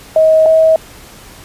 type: tone pair in turn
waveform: sine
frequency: 634 / 640.6 Hz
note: D#5 / E5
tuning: +32 / -50 cents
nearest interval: unison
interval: 18 cents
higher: second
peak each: -5 dBFS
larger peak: neither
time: 0.16-0.46 / 0.46-0.76 s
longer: neither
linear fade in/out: 2 ms
effects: pink hiss -37 dBFS RMS until 1.44 s + resampled to 32000 Hz